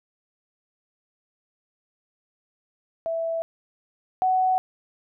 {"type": "tone pair in turn", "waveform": "sine", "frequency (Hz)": [659.3, 746.3], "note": ["E5", "F#5"], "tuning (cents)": [0, 15], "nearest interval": "major second", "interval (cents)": 215, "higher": "second", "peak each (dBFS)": [-24, -18], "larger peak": "second", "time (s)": [[3.06, 3.42], [4.22, 4.58]], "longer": "neither", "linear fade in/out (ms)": 0, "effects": []}